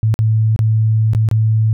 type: tone with dropouts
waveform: sine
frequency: 110 Hz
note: A2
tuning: in tune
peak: -10 dBFS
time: 0.03-1.73 s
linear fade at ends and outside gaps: 0 ms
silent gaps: 0.141-0.19 / 0.562-0.591 / 1.134-1.149 / 1.288-1.313 s
effects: none